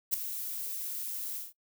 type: noise with ADSR envelope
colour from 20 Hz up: violet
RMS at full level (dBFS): -25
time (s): 0.11-1.53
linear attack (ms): 29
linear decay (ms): 5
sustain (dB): -12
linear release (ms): 170
effects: noise-tail reverb RT60 0.1 s tail -21 dB re dry